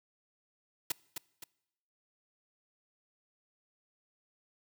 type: noise with echo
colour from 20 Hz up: white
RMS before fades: -31 dBFS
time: 0.9-0.92 s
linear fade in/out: 5 ms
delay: 260 ms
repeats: 2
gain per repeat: -7 dB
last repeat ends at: 1.44 s
effects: noise-tail reverb RT60 0.9 s tail -24 dB re dry